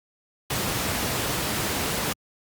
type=noise; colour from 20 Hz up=pink; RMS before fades=-26 dBFS; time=0.5-2.13 s; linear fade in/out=5 ms; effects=high-pass 80 Hz 12 dB/octave + Opus 48 kbps